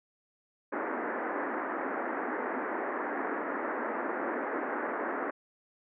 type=band-pass noise; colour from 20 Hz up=pink; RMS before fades=-34 dBFS; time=0.72-5.31 s; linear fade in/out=10 ms; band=250 to 1900 Hz; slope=48 dB/octave; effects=none